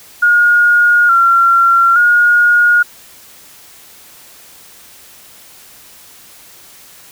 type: tone with pitch steps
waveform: sine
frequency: 1432 / 1370 / 1435 Hz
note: F6 / F6 / F6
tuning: +43 / -34 / +47 cents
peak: -6 dBFS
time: 0.22-2.83 s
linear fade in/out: 10 ms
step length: 870 ms
effects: white hiss -40 dBFS RMS until 7.11 s